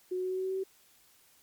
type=tone with pitch steps; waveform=sine; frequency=366.2 / 368.5 / 370.9 / 373.2 / 375.6 / 378 / 380.4 / 382.9 Hz; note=F#4 / F#4 / F#4 / F#4 / F#4 / F#4 / F#4 / G4; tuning=-18 / -7 / +4 / +15 / +26 / +37 / +48 / -41 cents; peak=-30 dBFS; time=0.11-0.638 s; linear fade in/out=10 ms; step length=66 ms; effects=white hiss -63 dBFS RMS until 1.42 s + MP3 96 kbps